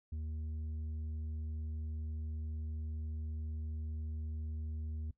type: tone with tanh clipping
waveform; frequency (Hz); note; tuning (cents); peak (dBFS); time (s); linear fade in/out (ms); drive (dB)
triangle; 77.9; D#2; +3; -39; 0.12-5.11; 5; 10
effects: noise-tail reverb RT60 0.1 s tail -19 dB re dry